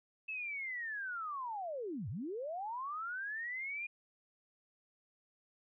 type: linear two-way sweep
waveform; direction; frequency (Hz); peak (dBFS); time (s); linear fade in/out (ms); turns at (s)
sine; down then up; 2637 to 86.5 to 2448; -38; 0.28-3.87; 10; 2.09
effects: none